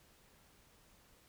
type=silence; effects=pink hiss -66 dBFS RMS until 1.28 s